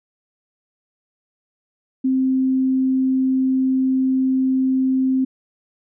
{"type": "tone", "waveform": "sine", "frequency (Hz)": 261.8, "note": "C4", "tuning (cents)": 1, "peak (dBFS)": -15, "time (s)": [2.04, 5.25], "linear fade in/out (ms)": 10, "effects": []}